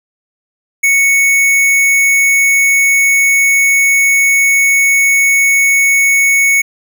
square tone, 2217 Hz, C#7, in tune, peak -8 dBFS, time 0.83-6.62 s, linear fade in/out 10 ms, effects none

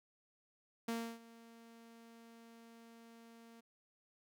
sawtooth tone with ADSR envelope, 230.2 Hz, A#3, 22 cents flat, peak -32 dBFS, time 0.88-3.61 s, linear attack 6 ms, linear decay 300 ms, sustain -21 dB, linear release 13 ms, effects none

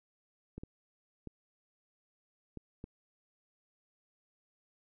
clicks, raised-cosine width 3 ms, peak -30 dBFS, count 5, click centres 0.58 / 0.635 / 1.273 / 2.573 / 2.841 s, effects none

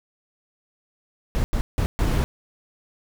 brown noise bursts at uneven times, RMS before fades -21 dBFS, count 4, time 1.35-1.44 / 1.53-1.61 / 1.78-1.86 / 1.99-2.24 s, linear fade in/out 0 ms, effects none

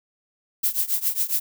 violet noise with tremolo, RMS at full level -20 dBFS, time 0.63-1.4 s, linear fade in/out 10 ms, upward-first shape triangle, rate 7.3 Hz, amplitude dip 95%, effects none

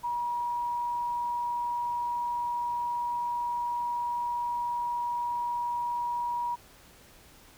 sine tone, 959 Hz, A#5, 49 cents sharp, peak -28 dBFS, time 0.03-6.56 s, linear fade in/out 20 ms, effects pink hiss -55 dBFS RMS until 7.57 s

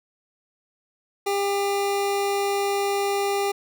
25% pulse tone, 400 Hz, G4, 35 cents sharp, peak -18 dBFS, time 1.26-3.52 s, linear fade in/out 10 ms, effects none

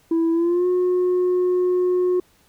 sine tone with pitch glide, 330 to 362 Hz, E4 to F#4, +2 to -38 cents, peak -14 dBFS, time 0.11-2.2 s, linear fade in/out 5 ms, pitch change +160 cents, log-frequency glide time 0.32-0.67 s, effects tanh soft clip ceiling -15 dBFS + pink hiss -58 dBFS RMS until 2.48 s

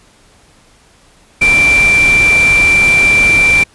sine tone in noise, 2352 Hz, D7, 2 cents sharp, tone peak -6 dBFS, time 1.41-3.64 s, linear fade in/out 10 ms, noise pink, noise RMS -19 dBFS, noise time 1.41-3.64 s, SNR +10 dB, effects pink hiss -47 dBFS RMS until 3.74 s + resampled to 24000 Hz

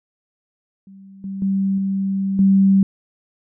sine tone with level steps, 194.3 Hz, G3, 15 cents flat, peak -39 / -25 / -16 / -18 / -10 dBFS, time 0.87-2.83 s, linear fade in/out 2 ms, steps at 1.24 / 1.42 / 1.78 / 2.39 s, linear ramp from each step 2 ms, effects none

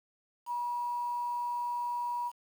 sine tone with quantisation, 964 Hz, B5, 42 cents flat, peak -31 dBFS, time 0.46-2.32 s, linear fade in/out 50 ms, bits 9, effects none

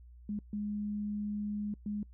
sine tone bursts at uneven times, 207.7 Hz, G#3, in tune, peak -33 dBFS, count 3, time 0.29-0.39 / 0.53-1.74 / 1.86-2.03 s, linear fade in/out 2 ms, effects noise-tail reverb RT60 0.1 s tail -25 dB re dry + added 60 Hz sine -51 dBFS peak until 2.13 s

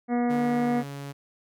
harmonic tone, 241.4 Hz, B3, 39 cents flat, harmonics 1 / 2 / 3 / 4 / 5 / 6 / 7 / 8 / 9, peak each -23 / -31 / -30 / -44 / -42 / -46 / -46 / -44 / -45 dBFS, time 0.08-0.84 s, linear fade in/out 50 ms
sawtooth tone with pitch glide, 148.4 to 140.64 Hz, D3 to C#3, +18 to +25 cents, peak -31 dBFS, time 0.29-1.13 s, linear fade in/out 20 ms, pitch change -93 cents, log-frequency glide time 0.66-0.81 s
effects none

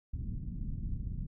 pink low-pass noise, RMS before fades -37 dBFS, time 0.13-1.27 s, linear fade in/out 10 ms, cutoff 190 Hz, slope 24 dB/octave, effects none

